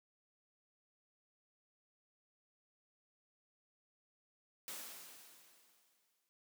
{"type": "noise with exponential decay", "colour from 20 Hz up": "white", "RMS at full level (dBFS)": -45, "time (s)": [4.68, 6.29], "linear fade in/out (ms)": 0, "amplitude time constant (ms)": 350, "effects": ["high-pass 200 Hz 12 dB/octave"]}